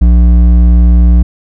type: tone with hard clipping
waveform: sine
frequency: 59.4 Hz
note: A#1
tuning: 33 cents sharp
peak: -4 dBFS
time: 0.01-1.23 s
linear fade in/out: 10 ms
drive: 8 dB
effects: none